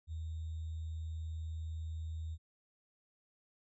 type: tone with sample-and-hold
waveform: sine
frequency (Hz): 80.3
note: E2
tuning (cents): -45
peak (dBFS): -38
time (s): 0.07-2.38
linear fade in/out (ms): 50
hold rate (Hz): 3675
effects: resampled to 22050 Hz